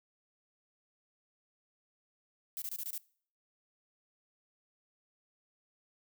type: noise bursts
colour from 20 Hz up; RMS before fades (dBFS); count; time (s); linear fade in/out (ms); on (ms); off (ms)
violet; -39; 6; 2.57-2.978; 0; 48; 24
effects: noise-tail reverb RT60 0.5 s tail -22 dB re dry